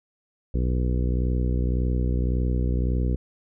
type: harmonic tone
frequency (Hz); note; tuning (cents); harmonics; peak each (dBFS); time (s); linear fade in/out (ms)
61.8; B1; +2; 1 / 2 / 3 / 4 / 5 / 6 / 7 / 8; -22 / -28 / -32 / -34 / -36 / -38 / -39 / -40; 0.54-3.16; 5
effects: none